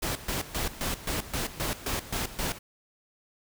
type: noise with tremolo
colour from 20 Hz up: pink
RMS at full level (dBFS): -30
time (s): 0.02-2.59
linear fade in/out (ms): 10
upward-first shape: square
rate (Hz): 3.8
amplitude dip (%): 80
effects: none